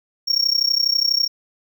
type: tone with amplitude modulation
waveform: triangle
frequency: 5530 Hz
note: F8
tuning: 18 cents flat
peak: -11 dBFS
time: 0.27-1.28 s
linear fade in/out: 20 ms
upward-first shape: sine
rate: 32.2 Hz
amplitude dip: 90%
effects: none